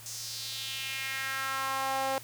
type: tone with high-pass filter sweep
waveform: sawtooth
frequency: 267.9 Hz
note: C4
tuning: 41 cents sharp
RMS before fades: -34 dBFS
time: 0.06-2.18 s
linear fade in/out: 0 ms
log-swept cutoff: 6400 to 620 Hz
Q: 2.6
effects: added 114 Hz sine -53 dBFS peak until 2.23 s + white hiss -49 dBFS RMS until 2.23 s